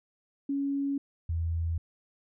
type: tone pair in turn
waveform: sine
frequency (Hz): 279 / 82.95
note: C#4 / E2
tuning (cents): +11 / +11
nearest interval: octave + major sixth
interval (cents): 2100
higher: first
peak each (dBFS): -27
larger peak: neither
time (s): 0.49-0.98 / 1.29-1.78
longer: neither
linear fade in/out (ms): 5
effects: none